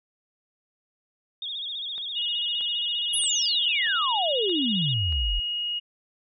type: tone with vibrato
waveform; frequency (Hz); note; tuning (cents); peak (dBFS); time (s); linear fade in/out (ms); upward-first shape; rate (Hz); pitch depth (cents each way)
sine; 3492; A7; -14; -30; 1.42-4.94; 2; sine; 15; 120
type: click train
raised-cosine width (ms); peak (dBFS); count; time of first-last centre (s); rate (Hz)
0.3; -29; 6; 1.98-5.125; 1.59
type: tone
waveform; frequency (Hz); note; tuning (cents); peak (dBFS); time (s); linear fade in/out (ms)
sine; 2878; F#7; -49; -26; 2.15-5.8; 20
type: exponential sweep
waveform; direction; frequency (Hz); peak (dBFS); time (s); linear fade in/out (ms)
sine; down; 11175 to 38.89; -24; 3.13-5.4; 10
effects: none